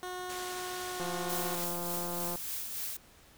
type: tone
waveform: 15% pulse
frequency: 363.7 Hz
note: F#4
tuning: 30 cents flat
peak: -31 dBFS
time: 0.03-1.55 s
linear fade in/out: 0 ms
type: low-pass noise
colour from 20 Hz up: white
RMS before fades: -44 dBFS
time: 0.29-1.65 s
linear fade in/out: 10 ms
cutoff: 9000 Hz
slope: 12 dB/octave
type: click train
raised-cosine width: 1 ms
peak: -26 dBFS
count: 237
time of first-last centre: 1-2.356 s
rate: 174 Hz
type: noise with tremolo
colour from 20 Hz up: blue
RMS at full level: -36 dBFS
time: 1.29-2.97 s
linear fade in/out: 5 ms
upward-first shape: triangle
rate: 3.4 Hz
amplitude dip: 45%
effects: pink hiss -59 dBFS RMS until 3.37 s